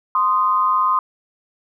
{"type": "tone pair together", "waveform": "sine", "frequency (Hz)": [1042, 1239.2], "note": ["C6", "D#6"], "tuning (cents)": [-7, -7], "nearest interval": "minor third", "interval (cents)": 300, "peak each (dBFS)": [-16, -18], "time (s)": [0.15, 0.99], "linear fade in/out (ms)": 2, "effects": []}